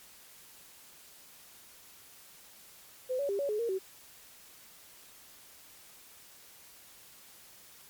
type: tone with pitch steps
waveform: sine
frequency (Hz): 510 / 564 / 398.6 / 563 / 422.9 / 466 / 380.3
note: C5 / C#5 / G4 / C#5 / G#4 / A#4 / F#4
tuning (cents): -44 / +30 / +29 / +27 / +31 / -1 / +48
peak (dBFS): -29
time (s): 3.09-3.79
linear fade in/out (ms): 20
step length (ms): 100
effects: white hiss -55 dBFS RMS until 7.89 s + MP3 96 kbps